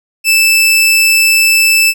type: tone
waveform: sawtooth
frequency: 2637 Hz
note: E7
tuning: in tune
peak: -3 dBFS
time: 0.24-1.94 s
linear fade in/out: 50 ms
effects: none